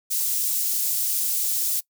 white high-pass noise, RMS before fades -24 dBFS, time 0.1-1.81 s, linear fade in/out 20 ms, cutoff 6600 Hz, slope 12 dB/octave, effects noise-tail reverb RT60 0.1 s tail -22 dB re dry

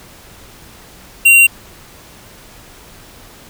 square tone, 2758 Hz, F7, 22 cents flat, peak -5 dBFS, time 1.25-1.47 s, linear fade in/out 10 ms, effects pink hiss -40 dBFS RMS until 3.49 s

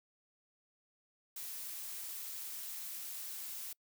blue noise, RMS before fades -44 dBFS, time 1.36-3.73 s, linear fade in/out 5 ms, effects noise-tail reverb RT60 0.1 s tail -26 dB re dry

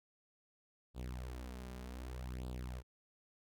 sawtooth tone with flanger, 62.6 Hz, B1, 24 cents sharp, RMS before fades -45 dBFS, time 0.94-2.83 s, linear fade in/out 50 ms, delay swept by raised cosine 0.24 to 5.04 ms, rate 0.65 Hz, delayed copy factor +0.75, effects none

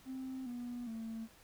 triangle tone with pitch steps, 261.6 / 242.7 / 225.1 Hz, C4 / B3 / A3, 0 / -30 / +40 cents, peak -37 dBFS, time 0.05-1.28 s, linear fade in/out 50 ms, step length 410 ms, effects tanh soft clip ceiling -36 dBFS + pink hiss -62 dBFS RMS until 1.43 s

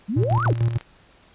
sine exponential two-way sweep, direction up then down, 185.5 to 1527 to 206.7 Hz, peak -22 dBFS, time 0.08-0.54 s, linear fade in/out 20 ms, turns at 0.45 s
triangle tone with tremolo, 116.54 Hz, A#2, in tune, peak -14 dBFS, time 0.16-0.78 s, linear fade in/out 10 ms, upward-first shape square, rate 6.7 Hz, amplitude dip 60%
click train, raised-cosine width 0.3 ms, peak -23 dBFS, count 21, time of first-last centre 0.3-0.81 s, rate 39.2 Hz
effects pink hiss -54 dBFS RMS until 1.34 s + resampled to 8000 Hz

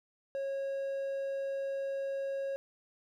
triangle tone, 547 Hz, C#5, 23 cents flat, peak -31 dBFS, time 0.35-2.56 s, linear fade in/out 0 ms, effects none

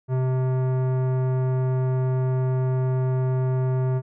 sine tone with tanh clipping, 129.2 Hz, C3, 21 cents flat, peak -22 dBFS, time 0.08-4.02 s, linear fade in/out 50 ms, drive 16 dB, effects none

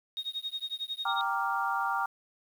sine tone with tremolo, 3729 Hz, A#7, in tune, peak -30 dBFS, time 0.17-1.21 s, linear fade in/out 0 ms, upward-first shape sine, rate 11 Hz, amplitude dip 95%
sine chord, G minor seventh, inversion none, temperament equal, 784 / 932.3 / 1174.7 / 1396.9 Hz, G5 / Bb5 / D6 / F6, 0 / 0 / 0 / 0 cents, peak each -33 dBFS, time 1.05-2.06 s, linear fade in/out 5 ms
effects 9-bit

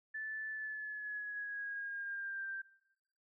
sine tone with pitch glide, 1749 to 1576.3 Hz, A6 to G6, -11 to +9 cents, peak -39 dBFS, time 0.14-2.62 s, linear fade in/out 10 ms, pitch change -180 cents, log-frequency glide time 0.51-2.47 s, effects noise-tail reverb RT60 0.8 s tail -17 dB re dry

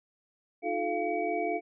sine tone cluster, 310.4 / 354.9 / 432.9 / 694 / 2271 Hz, D#4 / F4 / A4 / F5 / C#7, -4 / +28 / -28 / -11 / +41 cents, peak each -36 / -35 / -34 / -31 / -38 dBFS, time 0.62-1.61 s, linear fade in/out 50 ms, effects none

